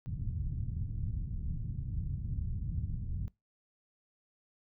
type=low-pass noise; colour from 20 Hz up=white; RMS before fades=-36 dBFS; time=0.06-3.28 s; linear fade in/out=0 ms; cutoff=130 Hz; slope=24 dB/octave; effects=noise-tail reverb RT60 0.2 s tail -23 dB re dry